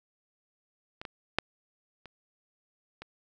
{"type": "clicks", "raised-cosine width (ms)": 0.3, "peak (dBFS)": [-24, -22, -8, -30, -26], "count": 5, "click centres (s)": [1.015, 1.052, 1.386, 2.057, 3.02], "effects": []}